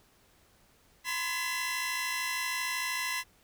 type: tone cluster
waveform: sawtooth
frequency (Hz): 976 / 1035 / 1694 / 2017 / 2700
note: B5 / C6 / G#6 / B6 / E7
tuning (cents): -21 / -19 / +34 / +36 / +41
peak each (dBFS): -40 / -34 / -36 / -31 / -35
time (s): 1.04-3.24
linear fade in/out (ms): 50
effects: pink hiss -64 dBFS RMS until 3.43 s